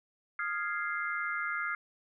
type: chord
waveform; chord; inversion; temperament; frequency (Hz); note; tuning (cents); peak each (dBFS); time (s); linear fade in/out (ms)
sine; F minor seventh; third; equal with one note detuned; 1235.2 / 1396.9 / 1661.2 / 2093; Eb6 / F6 / Ab6 / C7; -13 / 0 / 0 / 0; -38 / -35 / -39 / -37; 0.39-1.75; 2
effects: none